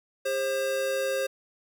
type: tone pair together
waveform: square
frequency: 401.1 / 533.2 Hz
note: G4 / C5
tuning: +40 / +33 cents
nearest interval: perfect fourth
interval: 493 cents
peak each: -35 / -27 dBFS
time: 0.25-1.27 s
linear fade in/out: 10 ms
effects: none